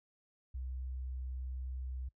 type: tone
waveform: sine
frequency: 64.2 Hz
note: C2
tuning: 32 cents flat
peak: -37 dBFS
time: 0.54-2.09 s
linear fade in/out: 10 ms
effects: noise-tail reverb RT60 0.1 s tail -23 dB re dry + tanh soft clip ceiling -33 dBFS